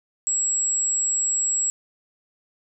sine tone, 7700 Hz, B8, 45 cents flat, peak -20 dBFS, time 0.27-1.7 s, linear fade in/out 0 ms, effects none

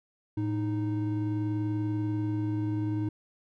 triangle tone pair together, 110.17 / 310 Hz, A2 / D#4, +3 / -6 cents, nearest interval octave + tritone, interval 1791 cents, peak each -28 dBFS, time 0.37-3.09 s, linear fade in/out 5 ms, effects none

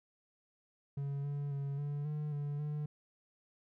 triangle tone with pitch steps, 140.3 / 143.2 / 139.8 / 144.7 / 150.2 / 144.8 / 149.2 Hz, C#3 / D3 / C#3 / D3 / D3 / D3 / D3, +21 / -43 / +15 / -25 / +39 / -24 / +28 cents, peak -33 dBFS, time 0.97-2.86 s, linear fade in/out 5 ms, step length 270 ms, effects none

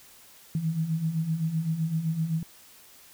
sine beating tone pair, 155.56 / 163.36 Hz, D#3 / E3, 0 / -15 cents, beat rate 7.8 Hz, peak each -32 / -26 dBFS, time 0.55-2.43 s, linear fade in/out 2 ms, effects white hiss -53 dBFS RMS until 3.13 s

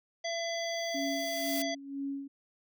harmonic tone, 672 Hz, E5, 33 cents sharp, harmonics 1 / 3 / 5 / 7 / 9, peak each -34 / -39 / -41 / -42 / -44 dBFS, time 0.24-1.75 s, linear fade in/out 10 ms
blue noise with exponential growth, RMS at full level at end -36 dBFS, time 0.28-1.62 s, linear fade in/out 2 ms, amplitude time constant 290 ms
sine tone with tremolo, 277.2 Hz, C#4, in tune, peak -32 dBFS, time 0.94-2.28 s, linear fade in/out 10 ms, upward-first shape sine, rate 2 Hz, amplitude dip 75%
effects none

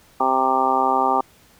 harmonic tone, 131.5 Hz, C3, 9 cents sharp, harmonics 2 / 3 / 4 / 5 / 6 / 7 / 8 / 9, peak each -28 / -27 / -29 / -29 / -20 / -22 / -30 / -22 dBFS, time 0.2-1.21 s, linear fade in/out 5 ms, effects pink hiss -53 dBFS RMS until 1.59 s

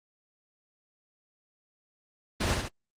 pink noise with echo, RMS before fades -27 dBFS, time 2.4-2.55 s, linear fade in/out 10 ms, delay 68 ms, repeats 2, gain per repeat -4 dB, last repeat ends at 2.686 s, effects low-pass 7000 Hz 12 dB/octave + Opus 24 kbps

